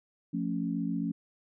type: chord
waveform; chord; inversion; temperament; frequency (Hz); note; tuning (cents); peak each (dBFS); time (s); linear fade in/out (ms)
sine; F augmented; none; equal with one note detuned; 174.61 / 222.2 / 277.2; F3 / A3 / C#4; 0 / +17 / 0; -33 / -34 / -33; 0.33-1.12; 10
effects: none